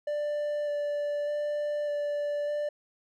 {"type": "tone with vibrato", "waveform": "triangle", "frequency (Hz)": 587.3, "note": "D5", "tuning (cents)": 0, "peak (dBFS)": -26, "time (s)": [0.07, 2.69], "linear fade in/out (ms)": 5, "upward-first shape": "square", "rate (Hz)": 0.83, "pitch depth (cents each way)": 9, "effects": []}